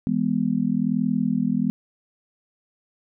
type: chord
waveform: sine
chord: E major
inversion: none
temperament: just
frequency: 164.81 / 206 / 247.2 Hz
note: E3 / G#3 / B3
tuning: 0 / -14 / +2 cents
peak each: -27 / -23 / -23 dBFS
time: 0.07-1.7 s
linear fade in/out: 0 ms
effects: none